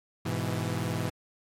sawtooth chord, E major, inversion first, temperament equal with one note detuned, 103.83 / 124.98 / 164.81 Hz, G#2 / B2 / E3, 0 / +21 / 0 cents, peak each -29 dBFS, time 0.25-1.1 s, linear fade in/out 10 ms, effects MP3 64 kbps

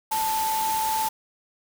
sine tone in noise, 880 Hz, A5, in tune, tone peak -23 dBFS, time 0.11-1.09 s, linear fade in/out 10 ms, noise white, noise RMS -31 dBFS, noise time 0.11-1.09 s, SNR +5 dB, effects none

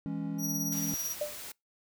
triangle chord, C# minor, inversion first, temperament equal with one note detuned, 164.81 / 206.7 / 277.2 Hz, E3 / G#3 / C#4, 0 / -8 / 0 cents, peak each -35 / -36 / -34 dBFS, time 0.06-0.94 s, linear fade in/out 0 ms
sawtooth tone with tremolo, 5770 Hz, F#8, 44 cents flat, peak -28 dBFS, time 0.38-1.16 s, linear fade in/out 50 ms, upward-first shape sine, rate 18 Hz, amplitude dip 50%
white noise, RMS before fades -43 dBFS, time 0.72-1.52 s, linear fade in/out 5 ms
sine tone with exponential decay, 595 Hz, D5, 22 cents sharp, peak -26 dBFS, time 1.21-1.39 s, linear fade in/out 5 ms, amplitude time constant 38 ms
effects noise-tail reverb RT60 0.2 s tail -26 dB re dry

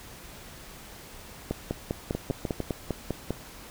two click trains, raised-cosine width 2 ms, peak -14 / -15 dBFS, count 10 / 4, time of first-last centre 1.51-3.306 / 2.15-2.603 s, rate 5.01 / 6.62 Hz, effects pink hiss -46 dBFS RMS until 3.7 s

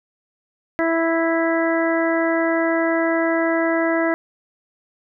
harmonic tone, 329.6 Hz, E4, in tune, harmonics 1 / 2 / 3 / 4 / 5 / 6, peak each -20 / -21 / -29 / -29 / -27 / -27 dBFS, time 0.79-4.14 s, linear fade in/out 0 ms, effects none

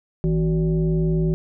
sine tone with frequency modulation, 161.4 Hz, E3, 36 cents flat, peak -17 dBFS, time 0.24-1.34 s, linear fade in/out 0 ms, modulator 212 Hz, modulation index 0.86, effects none

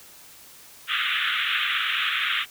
white band-pass noise, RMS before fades -25 dBFS, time 0.87-2.46 s, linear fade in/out 50 ms, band 1200 to 3600 Hz, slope 96 dB/octave, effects white hiss -48 dBFS RMS until 2.5 s

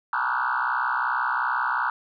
sine tone with frequency modulation, 1200 Hz, D6, 37 cents sharp, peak -21 dBFS, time 0.13-1.9 s, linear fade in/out 2 ms, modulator 62.7 Hz, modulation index 5.3, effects tanh soft clip ceiling -17 dBFS

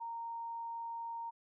sine tone, 926 Hz, A#5, 12 cents flat, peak -39 dBFS, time 0-1.31 s, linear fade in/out 20 ms, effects none

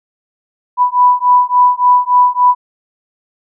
sine beating tone pair, 987.8 / 991.3 Hz, B5 / B5, 0 / +6 cents, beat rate 3.5 Hz, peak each -10 dBFS, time 0.77-2.55 s, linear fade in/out 50 ms, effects none

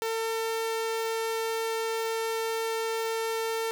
sawtooth tone, 450.5 Hz, A4, 41 cents sharp, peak -24 dBFS, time 0.02-3.71 s, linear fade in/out 0 ms, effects none

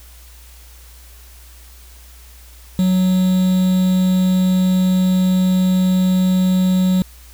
triangle tone with quantisation, 185 Hz, F#3, in tune, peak -10 dBFS, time 2.79-7.02 s, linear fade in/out 0 ms, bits 5, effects added 60 Hz sine -40 dBFS peak until 7.33 s + white hiss -46 dBFS RMS until 7.33 s

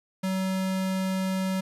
square tone, 189.1 Hz, F#3, 38 cents sharp, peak -26 dBFS, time 0.23-1.61 s, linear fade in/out 10 ms, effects resampled to 32000 Hz + 10-bit

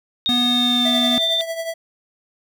sine tone with pitch glide, 3710 to 3569 Hz, A#7 to A7, -9 to +24 cents, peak -17 dBFS, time 0.26-1.41 s, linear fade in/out 0 ms, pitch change -67 cents, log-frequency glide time 0.43-0.94 s
square tone, 243.9 Hz, B3, 21 cents flat, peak -20 dBFS, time 0.29-1.18 s, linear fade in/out 0 ms
square tone with tremolo, 659.3 Hz, E5, in tune, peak -22 dBFS, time 0.85-1.74 s, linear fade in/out 5 ms, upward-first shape triangle, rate 11 Hz, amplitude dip 70%
effects none

